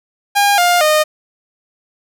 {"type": "tone with pitch steps", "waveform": "sawtooth", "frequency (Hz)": [810, 705.1, 613.9], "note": ["G#5", "F5", "D#5"], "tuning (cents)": [-43, 16, -23], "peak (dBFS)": -6, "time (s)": [0.35, 1.04], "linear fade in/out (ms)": 20, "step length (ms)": 230, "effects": []}